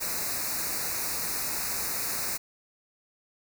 white band-stop noise, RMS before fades -31 dBFS, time 0-2.38 s, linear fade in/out 20 ms, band 2600 to 3900 Hz, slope 96 dB/octave, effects none

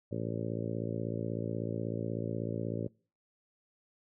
harmonic tone, 56.3 Hz, A1, 40 cents sharp, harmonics 2 / 3 / 4 / 5 / 6 / 7 / 8 / 9 / 10, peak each -38 / -40 / -41 / -42 / -43 / -43 / -44 / -45 / -45 dBFS, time 0.11-2.88 s, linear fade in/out 10 ms, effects noise-tail reverb RT60 0.4 s tail -25 dB re dry

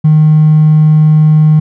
triangle tone with hard clipping, 154.3 Hz, D#3, 14 cents flat, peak -3 dBFS, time 0.04-1.6 s, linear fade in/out 10 ms, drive 3 dB, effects none

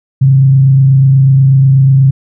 sine tone with frequency modulation, 134.6 Hz, C3, 49 cents sharp, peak -3 dBFS, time 0.21-2.11 s, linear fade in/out 10 ms, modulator 28.2 Hz, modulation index 0.26, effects none

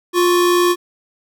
square tone pair together, 351.9 / 1117.2 Hz, F4 / C#6, +13 / +13 cents, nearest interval octave + minor sixth, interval 2000 cents, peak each -13 / -20 dBFS, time 0.13-0.76 s, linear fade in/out 50 ms, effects none

